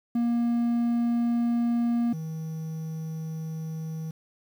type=tone pair in turn; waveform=triangle; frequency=236.3 / 159.53 Hz; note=A#3 / D#3; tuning=+24 / +44 cents; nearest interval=perfect fifth; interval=680 cents; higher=first; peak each=-20 / -29 dBFS; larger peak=first; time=0.15-2.13 / 2.13-4.11 s; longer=neither; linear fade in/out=5 ms; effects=9-bit